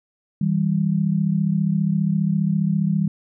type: tone pair together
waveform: sine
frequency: 161.14 / 196 Hz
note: E3 / G3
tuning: -39 / 0 cents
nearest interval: minor third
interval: 339 cents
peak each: -20 dBFS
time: 0.41-3.08 s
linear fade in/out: 5 ms
effects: none